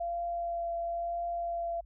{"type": "tone with vibrato", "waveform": "sine", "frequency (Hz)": 685, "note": "F5", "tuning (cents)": -34, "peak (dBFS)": -31, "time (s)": [0, 1.81], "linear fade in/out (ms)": 10, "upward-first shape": "triangle", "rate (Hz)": 0.99, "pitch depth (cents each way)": 13, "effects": ["added 50 Hz sine -51 dBFS peak until 1.85 s"]}